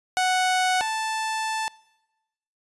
sawtooth tone pair in turn, 740 / 880 Hz, F#5 / A5, 0 / 0 cents, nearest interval minor third, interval 300 cents, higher second, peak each -16 / -21 dBFS, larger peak first, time 0.17-0.81 / 0.81-1.68 s, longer second, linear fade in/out 0 ms, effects noise-tail reverb RT60 1.0 s tail -23 dB re dry + resampled to 24000 Hz

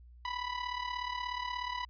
sawtooth tone with amplitude modulation, 987.8 Hz, B5, in tune, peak -28 dBFS, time 0.25-1.85 s, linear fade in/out 2 ms, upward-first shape sine, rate 36.7 Hz, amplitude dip 70%, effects added 60 Hz sine -52 dBFS peak until 1.89 s + resampled to 11025 Hz

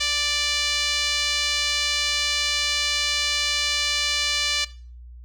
5% pulse tone with band-pass filter, 587.3 Hz, D5, in tune, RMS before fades -24 dBFS, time 0-4.65 s, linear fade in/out 10 ms, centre 3400 Hz, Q 1, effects noise-tail reverb RT60 0.4 s tail -17 dB re dry + added 60 Hz sine -39 dBFS peak until 5.24 s

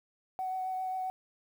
sine tone with vibrato, 749 Hz, F#5, 21 cents sharp, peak -31 dBFS, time 0.39-1.1 s, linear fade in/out 0 ms, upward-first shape triangle, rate 7.5 Hz, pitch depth 15 cents each way, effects tanh soft clip ceiling -27 dBFS + 10-bit

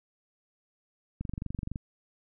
click train, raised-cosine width 5 ms, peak -22 dBFS, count 14, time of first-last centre 1.21-1.759 s, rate 23.7 Hz, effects none

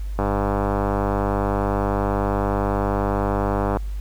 click train, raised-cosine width 1 ms, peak -8 dBFS, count 359, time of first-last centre 0.19-3.77 s, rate 100 Hz, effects added 50 Hz sine -25 dBFS peak until 4 s + pink hiss -51 dBFS RMS until 4 s

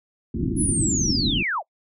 white low-pass noise, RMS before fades -24 dBFS, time 0.34-1.43 s, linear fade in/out 5 ms, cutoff 350 Hz, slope 96 dB/octave
sine linear sweep, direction down, 10548 to 520 Hz, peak -22 dBFS, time 0.56-1.63 s, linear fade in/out 50 ms
effects noise-tail reverb RT60 0.1 s tail -25 dB re dry

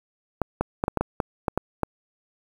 clicks, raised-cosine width 1 ms, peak -8 dBFS, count 10, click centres 0.417 / 0.61 / 0.839 / 0.881 / 0.973 / 1.01 / 1.202 / 1.482 / 1.576 / 1.833 s, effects 7-bit

